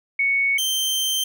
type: tone pair in turn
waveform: sine / sawtooth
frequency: 2220 / 3126 Hz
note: C#7 / G7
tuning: +2 / -6 cents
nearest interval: tritone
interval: 592 cents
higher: second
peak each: -17 dBFS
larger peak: neither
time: 0.19-0.58 / 0.58-1.24 s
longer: second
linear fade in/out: 5 ms
effects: none